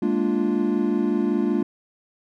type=chord; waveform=triangle; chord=Bb dominant seventh; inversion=third; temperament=equal; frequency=207.7 / 233.1 / 293.7 / 349.2 Hz; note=Ab3 / Bb3 / D4 / F4; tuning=0 / 0 / 0 / 0 cents; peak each=-23 dBFS; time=0.02-1.63 s; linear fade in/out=5 ms; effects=none